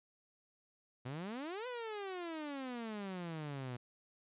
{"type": "exponential two-way sweep", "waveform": "sawtooth", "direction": "up then down", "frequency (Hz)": [120, 509, 120], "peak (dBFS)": -37, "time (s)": [1.05, 3.77], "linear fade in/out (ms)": 10, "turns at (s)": 1.67, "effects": ["resampled to 8000 Hz"]}